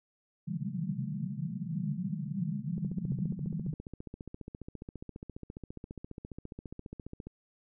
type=band-pass noise; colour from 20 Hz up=white; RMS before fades=-35 dBFS; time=0.47-3.74 s; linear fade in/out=2 ms; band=130 to 210 Hz; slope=96 dB/octave
type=click train; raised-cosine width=3 ms; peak=-29 dBFS; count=67; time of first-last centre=2.78-7.27 s; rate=14.7 Hz
effects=none